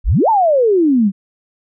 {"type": "exponential two-way sweep", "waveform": "sine", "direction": "up then down", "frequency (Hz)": [32.7, 932.3, 185.4], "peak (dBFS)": -9, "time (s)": [0.04, 1.12], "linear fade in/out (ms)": 50, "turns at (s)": 0.29, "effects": []}